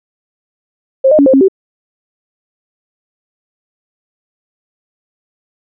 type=tone with pitch steps; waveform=sine; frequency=533 / 614 / 281.4 / 528 / 269.8 / 383.8 Hz; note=C5 / D#5 / C#4 / C5 / C#4 / G4; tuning=+32 / -23 / +26 / +16 / -47 / -37 cents; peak=-4 dBFS; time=1.04-1.484 s; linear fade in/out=10 ms; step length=74 ms; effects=none